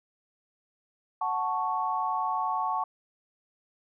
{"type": "chord", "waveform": "sine", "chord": "F# minor", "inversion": "none", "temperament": "equal", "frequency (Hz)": [740, 880, 1108.7], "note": ["F#5", "A5", "C#6"], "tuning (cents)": [0, 0, 0], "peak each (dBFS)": [-32, -30, -30], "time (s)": [1.21, 2.84], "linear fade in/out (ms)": 5, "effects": []}